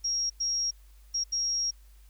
sine tone bursts at uneven times, 5600 Hz, F8, 4 cents sharp, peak -26 dBFS, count 4, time 0.04-0.3 / 0.4-0.71 / 1.14-1.24 / 1.32-1.71 s, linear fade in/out 10 ms, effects added 50 Hz sine -51 dBFS peak until 2.09 s + white hiss -65 dBFS RMS until 2.09 s

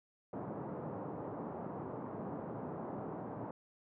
pink band-pass noise, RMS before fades -43 dBFS, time 0.33-3.51 s, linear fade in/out 2 ms, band 130 to 1000 Hz, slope 24 dB/octave, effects none

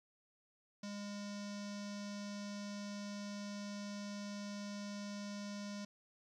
square tone with low-pass filter, 203.9 Hz, G#3, 32 cents flat, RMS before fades -45 dBFS, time 0.83-5.85 s, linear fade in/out 5 ms, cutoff 5700 Hz, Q 3.6, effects 13-bit

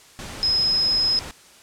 sine tone in noise, 5110 Hz, D#8, 45 cents sharp, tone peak -17 dBFS, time 0.43-1.19 s, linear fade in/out 0 ms, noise pink, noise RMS -35 dBFS, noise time 0.19-1.31 s, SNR +15 dB, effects white hiss -49 dBFS RMS until 1.62 s + low-pass 9000 Hz 12 dB/octave

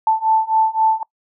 sine beating tone pair, 880 / 883.8 Hz, A5 / A5, 0 / +7 cents, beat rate 3.8 Hz, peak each -17 / -16 dBFS, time 0.07-1.03 s, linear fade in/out 2 ms, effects noise-tail reverb RT60 0.1 s tail -24 dB re dry

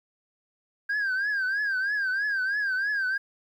sine tone with vibrato, 1600 Hz, G6, 35 cents sharp, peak -22 dBFS, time 0.89-3.18 s, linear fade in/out 10 ms, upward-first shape triangle, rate 3.1 Hz, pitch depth 130 cents each way, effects tanh soft clip ceiling -23 dBFS + 10-bit

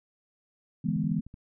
sine chord, E dominant seventh, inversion third, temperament equal, 146.83 / 164.81 / 207.7 / 246.9 Hz, D3 / E3 / G#3 / B3, 0 / 0 / 0 / 0 cents, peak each -34 / -29 / -30 / -33 dBFS, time 0.84-1.21 s, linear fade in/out 10 ms
click train, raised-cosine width 5 ms, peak -33 dBFS, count 7, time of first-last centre 0.89-1.341 s, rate 13.3 Hz
effects none

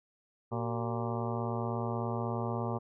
harmonic tone with a mistuned harmonic, 116.54 Hz, A#2, in tune, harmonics 1 / 2 / 3 / 4 / 5 / 6 / 7 / 8 / 9 / 10, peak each -35 / -38 / -40 / -41 / -42 / -43 / -43 / -44 / -45 / -45 dBFS, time 0.51-2.79 s, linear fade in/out 20 ms, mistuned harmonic 3, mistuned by +130 cents, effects none

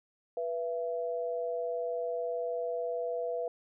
sine tone pair together, 490 / 671.7 Hz, B4 / E5, -14 / +32 cents, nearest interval perfect fourth, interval 546 cents, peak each -33 / -35 dBFS, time 0.37-3.48 s, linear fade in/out 2 ms, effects none

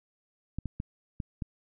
clicks, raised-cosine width 5 ms, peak -21 dBFS, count 5, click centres 0.586 / 0.657 / 0.801 / 1.202 / 1.422 s, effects none

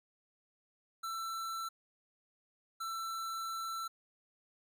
square tone bursts at uneven times, 1337 Hz, E6, 24 cents sharp, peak -38 dBFS, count 2, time 1.03-1.69 / 2.8-3.88 s, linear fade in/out 10 ms, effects none

